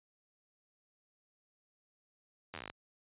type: slowing click train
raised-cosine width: 0.3 ms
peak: -26 dBFS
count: 11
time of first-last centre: 2.54-2.699 s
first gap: 11 ms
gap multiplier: 1.08
effects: high-pass 60 Hz 12 dB/octave + resampled to 8000 Hz